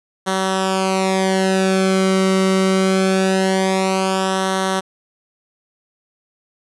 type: tone with flanger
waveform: sawtooth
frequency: 190 Hz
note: F#3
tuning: 46 cents sharp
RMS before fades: -17 dBFS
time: 0.26-4.81 s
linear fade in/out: 20 ms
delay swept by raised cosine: 0.41 to 1.19 ms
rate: 0.23 Hz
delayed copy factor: -0.8
effects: resampled to 24000 Hz + 8-bit